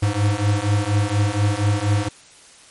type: beating tone pair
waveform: square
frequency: 100.9 / 105.1 Hz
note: G#2 / G#2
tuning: -49 / +21 cents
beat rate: 4.2 Hz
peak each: -21 / -20 dBFS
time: 0.02-2.09 s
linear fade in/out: 10 ms
effects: white hiss -47 dBFS RMS until 2.7 s + MP3 48 kbps